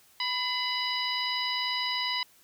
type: harmonic tone with a mistuned harmonic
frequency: 987.8 Hz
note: B5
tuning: in tune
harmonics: 1 / 2 / 3 / 4 / 5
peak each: -34 / -34 / -34 / -34 / -34 dBFS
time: 0.2-2.23 s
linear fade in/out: 2 ms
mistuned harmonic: 2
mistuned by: +47 cents
effects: white hiss -60 dBFS RMS until 2.43 s